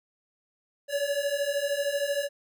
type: beating tone pair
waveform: square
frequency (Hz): 561 / 574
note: C#5 / D5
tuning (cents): +21 / -40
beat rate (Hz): 13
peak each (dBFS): -31 / -29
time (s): 0.88-2.29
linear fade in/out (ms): 50
effects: none